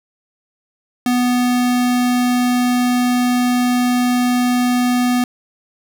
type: tone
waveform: square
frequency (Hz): 246.9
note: B3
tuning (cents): 0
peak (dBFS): -14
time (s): 1.06-5.24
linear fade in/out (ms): 2
effects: none